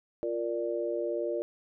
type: chord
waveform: sine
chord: Bb major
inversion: second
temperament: equal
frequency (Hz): 349.2 / 466.2 / 587.3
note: F4 / Bb4 / D5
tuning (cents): 0 / 0 / 0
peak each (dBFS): -33 / -34 / -33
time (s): 0.23-1.42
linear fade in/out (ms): 0
effects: none